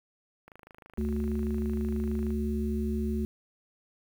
click train, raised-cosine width 0.5 ms, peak -34 dBFS, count 49, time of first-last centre 0.48-2.305 s, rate 26.3 Hz
harmonic tone, 73.42 Hz, D2, in tune, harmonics 1 / 3 / 5, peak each -31 / -30 / -36 dBFS, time 0.98-3.25 s, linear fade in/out 0 ms
effects 9-bit

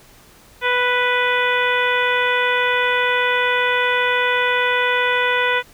harmonic tone with a mistuned harmonic, 493.9 Hz, B4, in tune, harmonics 1 / 2 / 3 / 4 / 5 / 6 / 7, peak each -22 / -22 / -21 / -22 / -24 / -30 / -29 dBFS, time 0.61-5.63 s, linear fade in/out 50 ms, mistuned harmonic 6, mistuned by +15 cents, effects pink hiss -48 dBFS RMS until 5.73 s

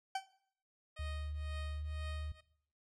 40% pulse tone with exponential decay, 770 Hz, G5, 31 cents flat, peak -31 dBFS, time 0.15-0.27 s, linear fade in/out 5 ms, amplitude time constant 26 ms
10% pulse tone with tremolo, 622.3 Hz, D#5, in tune, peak -38 dBFS, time 0.96-2.41 s, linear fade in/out 10 ms, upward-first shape triangle, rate 2 Hz, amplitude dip 95%
sine tone with pitch glide, 75 to 76.09 Hz, D2 to D#2, +37 to -38 cents, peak -38 dBFS, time 0.99-2.32 s, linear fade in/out 5 ms, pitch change +25 cents, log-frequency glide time 1.76-1.9 s
effects noise-tail reverb RT60 0.6 s tail -17 dB re dry + low-pass 8000 Hz 12 dB/octave

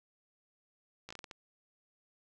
slowing click train, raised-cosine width 0.2 ms, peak -28 dBFS, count 7, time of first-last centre 1.09-1.312 s, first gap 15 ms, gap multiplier 1.36, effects none

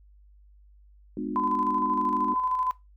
sine chord, G# diminished seventh, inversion none, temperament just, 207.7 / 249.2 / 299 / 358.8 Hz, G#3 / B3 / D4 / F4, 0 / +16 / +31 / +47 cents, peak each -35 / -34 / -32 / -37 dBFS, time 1.17-2.34 s, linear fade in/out 2 ms
sine tone with tremolo, 1015 Hz, B5, 47 cents sharp, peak -23 dBFS, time 1.36-2.71 s, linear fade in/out 0 ms, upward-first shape square, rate 13 Hz, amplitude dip 35%
effects noise-tail reverb RT60 0.2 s tail -18 dB re dry + added 50 Hz sine -52 dBFS peak until 2.96 s

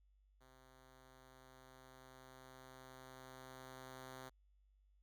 5% pulse tone with level ramp, 130.2 Hz, C3, 8 cents flat, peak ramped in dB -54 to -39 dBFS, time 0.4-4.3 s, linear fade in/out 20 ms, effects added 49 Hz sine -69 dBFS peak until 5.02 s

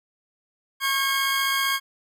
20% pulse tone pair together, 1094 / 1613.3 Hz, C#6 / G6, -23 / +49 cents, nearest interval perfect fifth, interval 672 cents, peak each -19 / -20 dBFS, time 0.8-1.8 s, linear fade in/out 50 ms, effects none

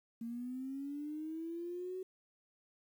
sine linear sweep, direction up, 227.7 to 376.7 Hz, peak -39 dBFS, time 0.21-2.03 s, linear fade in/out 5 ms, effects 11-bit

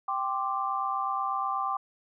sine chord, G suspended fourth, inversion none, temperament equal, 784 / 1046.5 / 1174.7 Hz, G5 / C6 / D6, 0 / 0 / 0 cents, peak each -32 / -33 / -30 dBFS, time 0.08-1.77 s, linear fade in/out 5 ms, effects none

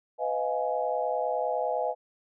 sine chord, F half-diminished seventh, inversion second, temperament just, 502.9 / 628.6 / 698.5 / 838.1 Hz, Cb5 / Eb5 / F5 / Ab5, +31 / +18 / 0 / +16 cents, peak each -31 / -31 / -32 / -32 dBFS, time 0.18-1.95 s, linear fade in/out 50 ms, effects none

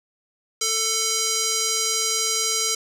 square tone with band-pass filter, 444 Hz, A4, 16 cents sharp, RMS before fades -23 dBFS, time 0.61-2.75 s, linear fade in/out 5 ms, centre 6300 Hz, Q 2.1, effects none

